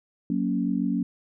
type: chord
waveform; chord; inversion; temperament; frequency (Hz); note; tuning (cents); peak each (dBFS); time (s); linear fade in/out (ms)
sine; F# major; none; equal with one note detuned; 185 / 233.1 / 279.1; F#3 / A#3 / C#4; 0 / 0 / +12; -27; 0.3-1.03; 2
effects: none